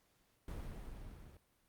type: noise with level ramp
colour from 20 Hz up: brown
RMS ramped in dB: -43 to -55 dBFS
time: 0.48-1.37 s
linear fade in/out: 2 ms
effects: pink hiss -75 dBFS RMS until 1.68 s + Opus 48 kbps